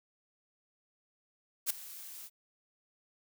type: noise with ADSR envelope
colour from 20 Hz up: blue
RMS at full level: -28 dBFS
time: 1.66-2.3 s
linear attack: 43 ms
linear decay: 4 ms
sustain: -19 dB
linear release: 47 ms
effects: none